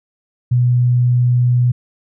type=tone; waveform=sine; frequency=123.1 Hz; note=B2; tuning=5 cents flat; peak=-10 dBFS; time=0.51-1.72 s; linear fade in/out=10 ms; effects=none